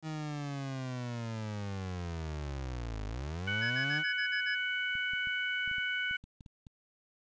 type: linear two-way sweep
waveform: 30% pulse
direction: down then up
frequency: 158.9 to 50.6 to 158.9 Hz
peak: -33 dBFS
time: 0.02-4.04 s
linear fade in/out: 50 ms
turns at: 3.06 s
type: harmonic tone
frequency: 745 Hz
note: F#5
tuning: 12 cents sharp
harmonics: 2 / 3 / 4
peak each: -33 / -37 / -39 dBFS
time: 3.47-6.17 s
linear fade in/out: 10 ms
type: tone bursts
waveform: square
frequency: 1690 Hz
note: G#6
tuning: 30 cents sharp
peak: -34 dBFS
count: 7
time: 3.61-4.555 s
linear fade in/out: 20 ms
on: 99 ms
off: 42 ms
type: clicks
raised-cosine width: 5 ms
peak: -38 dBFS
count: 11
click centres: 4.954 / 5.135 / 5.272 / 5.677 / 5.714 / 5.783 / 6.111 / 6.24 / 6.408 / 6.462 / 6.668 s
effects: resampled to 16000 Hz + 10-bit